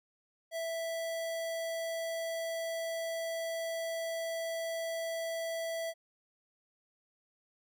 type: tone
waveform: square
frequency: 659.3 Hz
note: E5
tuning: in tune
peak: -35 dBFS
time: 0.51-5.94 s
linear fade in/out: 50 ms
effects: none